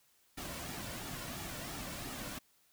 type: noise with flanger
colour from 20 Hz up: pink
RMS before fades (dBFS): -43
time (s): 0.37-2.39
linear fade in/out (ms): 10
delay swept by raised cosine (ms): 1.9 to 2.47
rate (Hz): 2.9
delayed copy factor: -0.5
effects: white hiss -70 dBFS RMS until 2.72 s